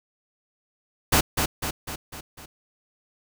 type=noise with echo; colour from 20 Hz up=pink; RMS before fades=-18 dBFS; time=1.12-1.21 s; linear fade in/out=10 ms; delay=250 ms; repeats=5; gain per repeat=-5 dB; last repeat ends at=2.46 s; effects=none